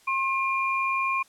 sine tone pair together, 1069.1 / 2400 Hz, C6 / D7, +37 / +37 cents, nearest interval octave + major second, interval 1400 cents, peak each -25 / -27 dBFS, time 0.07-1.23 s, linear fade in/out 10 ms, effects white hiss -58 dBFS RMS until 1.28 s + low-pass 10000 Hz 12 dB/octave

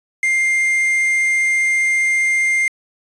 triangle tone with quantisation, 2105 Hz, C7, 10 cents sharp, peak -12 dBFS, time 0.23-2.68 s, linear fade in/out 2 ms, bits 5, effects resampled to 24000 Hz

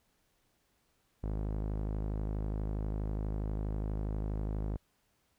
sawtooth tone with low-pass filter, 52.3 Hz, G#1, 13 cents sharp, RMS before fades -35 dBFS, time 1.23-4.77 s, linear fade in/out 10 ms, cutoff 700 Hz, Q 0.61, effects pink hiss -74 dBFS RMS until 5.38 s

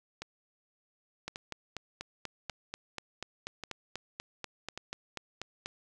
two click trains, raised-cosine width 0.2 ms, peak -22 / -20 dBFS, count 5 / 19, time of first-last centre 0.22-4.776 / 1.28-5.66 s, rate 0.878 / 4.11 Hz, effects none

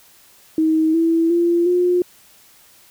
sine tone with pitch steps, 317 / 329.7 / 342.9 / 356.6 Hz, D#4 / E4 / F4 / F4, +32 / 0 / -32 / +36 cents, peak -13 dBFS, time 0.58-2.02 s, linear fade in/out 2 ms, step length 360 ms, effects white hiss -50 dBFS RMS until 2.9 s

